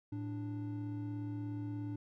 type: tone pair together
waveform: triangle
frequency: 110.18 / 293.7 Hz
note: A2 / D4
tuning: +3 / 0 cents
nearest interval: octave + perfect fourth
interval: 1697 cents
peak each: -38 / -39 dBFS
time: 0.12-1.96 s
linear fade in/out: 5 ms
effects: none